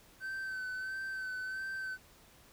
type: tone with vibrato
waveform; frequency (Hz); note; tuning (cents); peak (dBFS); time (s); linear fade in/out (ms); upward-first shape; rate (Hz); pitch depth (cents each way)
triangle; 1534; G6; -38; -35; 0.2-1.98; 50; sine; 1.5; 28
effects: pink hiss -61 dBFS RMS until 2.52 s